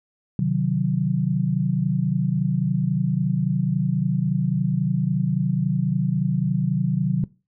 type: chord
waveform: sine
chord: C diminished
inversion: none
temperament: equal with one note detuned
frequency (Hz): 130.81 / 154.49 / 185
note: C3 / Eb3 / Gb3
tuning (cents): 0 / -12 / 0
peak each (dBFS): -24 / -23 / -22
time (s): 0.39-7.24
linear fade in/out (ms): 2
effects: noise-tail reverb RT60 0.3 s tail -21 dB re dry